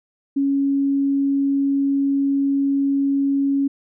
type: tone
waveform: sine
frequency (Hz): 277.2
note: C#4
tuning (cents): 0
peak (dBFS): -16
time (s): 0.36-3.68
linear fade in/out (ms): 10
effects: none